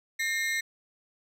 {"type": "ring-modulated tone", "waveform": "40% pulse", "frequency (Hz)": 1975.5, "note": "B6", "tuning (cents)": 0, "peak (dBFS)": -23, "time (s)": [0.19, 0.61], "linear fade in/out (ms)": 10, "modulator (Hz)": 151, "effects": ["low-pass 12000 Hz 12 dB/octave"]}